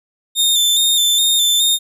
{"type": "tone with vibrato", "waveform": "sawtooth", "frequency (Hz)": 3605, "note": "A7", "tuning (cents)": 41, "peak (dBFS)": -9, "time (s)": [0.35, 1.79], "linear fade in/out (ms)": 50, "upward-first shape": "square", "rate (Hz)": 2.4, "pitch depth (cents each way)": 30, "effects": []}